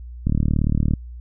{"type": "click train", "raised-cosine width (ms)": 5, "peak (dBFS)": -7, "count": 26, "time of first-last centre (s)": [0.27, 0.937], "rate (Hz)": 37.5, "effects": ["added 60 Hz sine -33 dBFS peak until 1.2 s"]}